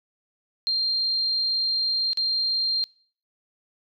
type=tone with dropouts; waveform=sine; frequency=4186 Hz; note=C8; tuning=in tune; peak=-21 dBFS; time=0.67-2.84 s; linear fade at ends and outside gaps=0 ms; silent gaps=2.132-2.173 s; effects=noise-tail reverb RT60 0.5 s tail -25 dB re dry